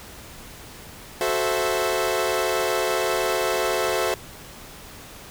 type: chord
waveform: sawtooth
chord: F# half-diminished seventh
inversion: none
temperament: equal with one note detuned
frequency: 370 / 437.7 / 523.3 / 659.3 Hz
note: F#4 / A4 / C5 / E5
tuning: 0 / -9 / 0 / 0 cents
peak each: -23 dBFS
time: 1.21-4.14 s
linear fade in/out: 0 ms
effects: pink hiss -42 dBFS RMS until 5.3 s